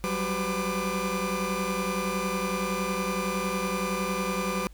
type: tone cluster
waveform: 30% pulse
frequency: 184.8 / 195.6 / 505 / 1191 Hz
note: F#3 / G3 / B4 / D6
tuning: -2 / -4 / +39 / +24 cents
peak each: -30 dBFS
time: 0.04-4.67 s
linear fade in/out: 0 ms
effects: added 50 Hz sine -45 dBFS peak until 4.73 s + pink hiss -60 dBFS RMS until 4.73 s